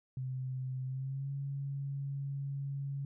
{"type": "tone with pitch glide", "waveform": "sine", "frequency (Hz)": [129.7, 139.01], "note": ["C3", "C#3"], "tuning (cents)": [-15, 5], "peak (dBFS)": -35, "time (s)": [0.17, 3.05], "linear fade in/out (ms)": 2, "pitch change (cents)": 120, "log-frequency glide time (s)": [0.85, 1.31], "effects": []}